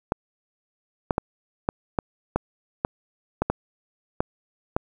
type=clicks; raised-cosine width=1 ms; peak=-7 dBFS; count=11; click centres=0.121 / 1.108 / 1.181 / 1.689 / 1.988 / 2.36 / 2.849 / 3.42 / 3.5 / 4.205 / 4.765 s; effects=8-bit